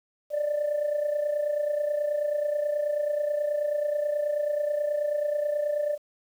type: tone with amplitude modulation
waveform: sine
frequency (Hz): 591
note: D5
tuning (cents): +11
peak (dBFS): -20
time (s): 0.3-5.98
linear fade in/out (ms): 50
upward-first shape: sine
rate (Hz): 29.3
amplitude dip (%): 65
effects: tanh soft clip ceiling -20 dBFS + 9-bit